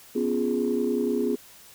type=chord; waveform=sine; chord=C# dominant seventh; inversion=third; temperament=equal; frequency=246.9 / 277.2 / 349.2 / 415.3 Hz; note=B3 / C#4 / E#4 / G#4; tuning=0 / 0 / 0 / 0 cents; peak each=-26 / -30 / -29 / -26 dBFS; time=0.15-1.36 s; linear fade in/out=10 ms; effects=tanh soft clip ceiling -14 dBFS + white hiss -50 dBFS RMS until 1.74 s